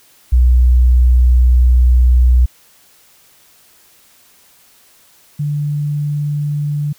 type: tone pair in turn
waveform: sine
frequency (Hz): 61.74 / 146.84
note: B1 / D3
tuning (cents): 0 / 0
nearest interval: octave + minor third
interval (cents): 1500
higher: second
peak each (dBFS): -6 / -15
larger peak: first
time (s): 0.32-2.46 / 5.39-6.93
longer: first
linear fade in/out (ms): 10
effects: white hiss -49 dBFS RMS until 6.98 s